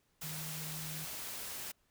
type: tone in noise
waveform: sine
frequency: 155.56 Hz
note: D#3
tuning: in tune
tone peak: -44 dBFS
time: 0.23-1.05 s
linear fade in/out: 10 ms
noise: white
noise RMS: -43 dBFS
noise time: 0.21-1.72 s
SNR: -4 dB
effects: pink hiss -75 dBFS RMS until 1.9 s